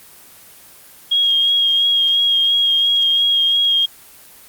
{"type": "tone with vibrato", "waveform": "sine", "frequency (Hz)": 3265, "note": "G#7", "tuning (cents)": -30, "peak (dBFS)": -12, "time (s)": [1.11, 3.86], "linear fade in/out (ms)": 10, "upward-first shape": "sine", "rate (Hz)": 2.9, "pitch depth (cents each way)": 19, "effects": ["white hiss -43 dBFS RMS until 4.48 s", "Opus 24 kbps"]}